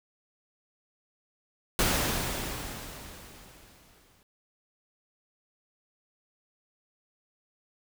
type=noise with exponential decay; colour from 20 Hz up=pink; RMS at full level=-24 dBFS; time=1.79-4.23 s; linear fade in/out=1 ms; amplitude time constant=530 ms; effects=none